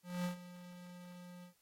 square tone with ADSR envelope, 177.9 Hz, F3, 32 cents sharp, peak -35 dBFS, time 0.03-1.54 s, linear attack 220 ms, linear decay 110 ms, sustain -16 dB, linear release 110 ms, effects white hiss -75 dBFS RMS until 1.61 s + AAC 48 kbps

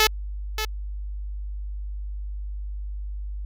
5% pulse tone with echo, 432.8 Hz, A4, 29 cents flat, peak -4 dBFS, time 0-0.07 s, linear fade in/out 2 ms, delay 580 ms, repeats 1, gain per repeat -10 dB, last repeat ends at 0.65 s, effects added 50 Hz sine -29 dBFS peak until 3.45 s

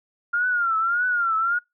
sine tone with vibrato, 1396.9 Hz, F6, in tune, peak -19 dBFS, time 0.33-1.59 s, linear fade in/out 10 ms, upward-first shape triangle, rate 1.7 Hz, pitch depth 130 cents each way, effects noise-tail reverb RT60 0.2 s tail -26 dB re dry

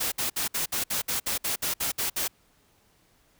white noise bursts, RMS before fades -28 dBFS, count 13, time 0-2.28 s, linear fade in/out 10 ms, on 120 ms, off 60 ms, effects pink hiss -64 dBFS RMS until 3.39 s

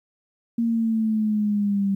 sine linear sweep, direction down, 233.1 to 195.4 Hz, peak -19 dBFS, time 0.58-1.95 s, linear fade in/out 5 ms, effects 10-bit

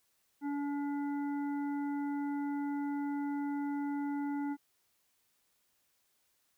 harmonic tone, 285.9 Hz, D4, 46 cents flat, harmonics 1 / 3 / 5 / 7, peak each -33 / -43 / -51 / -55 dBFS, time 0.41-4.57 s, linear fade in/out 50 ms, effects white hiss -75 dBFS RMS until 6.57 s

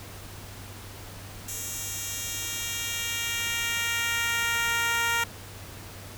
10% pulse tone with high-pass filter sweep, 466.2 Hz, A#4, in tune, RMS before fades -29 dBFS, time 1.48-5.24 s, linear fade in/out 5 ms, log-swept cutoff 6900 to 1000 Hz, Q 0.96, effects added 98 Hz sine -44 dBFS peak until 6.17 s + pink hiss -44 dBFS RMS until 6.17 s

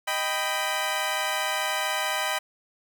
15% pulse chord, Eb augmented, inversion none, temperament equal with one note detuned, 622.3 / 784 / 992.9 Hz, Eb5 / G5 / B5, 0 / 0 / +9 cents, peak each -24 / -23 / -23 dBFS, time 0.07-2.39 s, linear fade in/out 10 ms, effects none

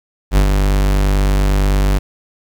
45% pulse tone with ADSR envelope, 49 Hz, G1, in tune, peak -7 dBFS, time 0.31-1.99 s, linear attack 58 ms, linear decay 84 ms, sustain -4 dB, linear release 12 ms, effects 8-bit

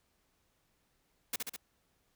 white noise with echo, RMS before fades -34 dBFS, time 1.33-1.36 s, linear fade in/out 5 ms, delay 68 ms, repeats 3, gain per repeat -3 dB, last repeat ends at 1.564 s, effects pink hiss -75 dBFS RMS until 2.15 s

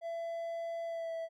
triangle tone with pitch glide, 670 to 658.1 Hz, E5 to E5, +28 to -3 cents, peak -34 dBFS, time 0.01-1.29 s, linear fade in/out 50 ms, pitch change -31 cents, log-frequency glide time 0.85-1.13 s, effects none

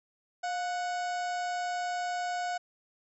harmonic tone with a mistuned harmonic, 740 Hz, F#5, in tune, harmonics 1 / 2 / 3 / 4 / 5 / 6 / 7 / 8 / 9 / 10, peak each -31 / -39 / -47 / -50 / -53 / -50 / -50 / -59 / -53 / -52 dBFS, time 0.43-2.58 s, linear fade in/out 10 ms, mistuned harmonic 1, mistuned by -69 cents, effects none

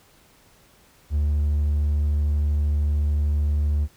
triangle tone, 73.9 Hz, D2, 11 cents sharp, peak -16 dBFS, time 1.1-3.88 s, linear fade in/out 50 ms, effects tanh soft clip ceiling -12 dBFS + pink hiss -56 dBFS RMS until 3.96 s

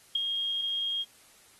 sine tone with ADSR envelope, 3247 Hz, G#7, 40 cents flat, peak -21 dBFS, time 0.15-1.05 s, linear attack 6 ms, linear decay 11 ms, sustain -7 dB, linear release 39 ms, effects white hiss -58 dBFS RMS until 1.59 s + AAC 32 kbps

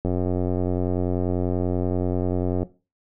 click train, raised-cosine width 2 ms, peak -11 dBFS, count 234, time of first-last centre 0.05-2.63 s, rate 90.3 Hz, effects noise-tail reverb RT60 0.3 s tail -17 dB re dry

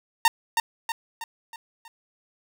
sawtooth tone with echo, 917 Hz, A#5, 29 cents flat, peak -10 dBFS, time 0.25-0.28 s, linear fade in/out 2 ms, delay 320 ms, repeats 5, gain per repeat -6 dB, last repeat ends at 1.88 s, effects none

